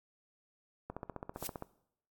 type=click train; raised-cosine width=1 ms; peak=-26 dBFS; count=12; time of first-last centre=0.9-1.624 s; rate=15.2 Hz
type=noise with exponential growth; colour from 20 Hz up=blue; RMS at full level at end=-34 dBFS; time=1.34-1.47 s; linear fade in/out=1 ms; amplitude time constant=28 ms
effects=noise-tail reverb RT60 0.7 s tail -18 dB re dry + AAC 64 kbps